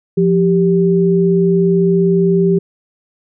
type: tone pair together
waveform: sine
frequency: 174.61 / 392 Hz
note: F3 / G4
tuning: 0 / 0 cents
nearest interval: octave + major second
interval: 1400 cents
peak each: -12 dBFS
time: 0.17-2.59 s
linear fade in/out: 10 ms
effects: none